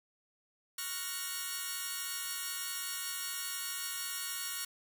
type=chord; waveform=5% pulse; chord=Gb major seventh; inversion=second; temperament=equal; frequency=1108.7 / 1396.9 / 1480 / 1864.7 Hz; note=Db6 / F6 / Gb6 / Bb6; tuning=0 / 0 / 0 / 0 cents; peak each=-31 dBFS; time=0.78-4.65 s; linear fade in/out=5 ms; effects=none